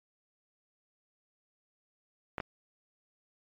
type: clicks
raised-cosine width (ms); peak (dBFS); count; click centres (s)
0.5; -19; 2; 2.382 / 2.402
effects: MP3 48 kbps